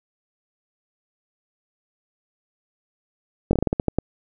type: slowing click train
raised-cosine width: 2 ms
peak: -6 dBFS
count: 10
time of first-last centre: 3.51-3.986 s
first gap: 21 ms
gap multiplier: 1.22
effects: none